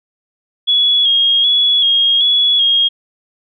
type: tone with vibrato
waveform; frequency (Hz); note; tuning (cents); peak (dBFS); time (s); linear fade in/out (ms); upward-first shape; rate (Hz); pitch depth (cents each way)
sine; 3320; G#7; -1; -9; 0.67-2.89; 20; square; 1.3; 33
effects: none